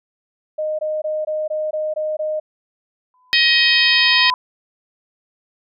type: tone bursts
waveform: sine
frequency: 617 Hz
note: D#5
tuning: 15 cents flat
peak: -19 dBFS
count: 8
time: 0.58-2.4 s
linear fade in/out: 10 ms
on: 210 ms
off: 20 ms
type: tone with exponential growth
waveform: sine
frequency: 1005 Hz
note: B5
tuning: 30 cents sharp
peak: -17 dBFS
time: 3.14-4.34 s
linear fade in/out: 1 ms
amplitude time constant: 260 ms
type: harmonic tone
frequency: 630 Hz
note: D#5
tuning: 21 cents sharp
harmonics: 3 / 4 / 5 / 6 / 7 / 8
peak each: -17 / -18 / -19 / -20 / -20 / -21 dBFS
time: 3.33-4.3 s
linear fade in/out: 0 ms
effects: none